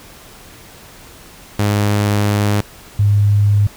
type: tone pair in turn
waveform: sawtooth / sine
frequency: 103.2 / 102.49 Hz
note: G#2 / G#2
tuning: -10 / -22 cents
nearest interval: unison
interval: 12 cents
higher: first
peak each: -9 dBFS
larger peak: neither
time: 1.59-2.61 / 2.99-3.67 s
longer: first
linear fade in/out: 5 ms
effects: pink hiss -40 dBFS RMS until 3.76 s